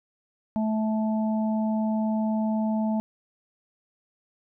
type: harmonic tone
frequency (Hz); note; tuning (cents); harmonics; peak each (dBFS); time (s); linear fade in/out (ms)
218; A3; -16; 1 / 3 / 4; -23 / -33 / -35; 0.56-3; 0
effects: none